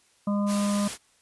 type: harmonic tone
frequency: 203.6 Hz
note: G#3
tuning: 34 cents flat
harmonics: 1 / 3 / 5 / 6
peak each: -23 / -33 / -37 / -39 dBFS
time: 0.27-0.88 s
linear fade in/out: 5 ms
type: noise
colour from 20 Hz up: white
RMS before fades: -34 dBFS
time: 0.46-0.98 s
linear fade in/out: 50 ms
effects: white hiss -63 dBFS RMS until 1.21 s + resampled to 24000 Hz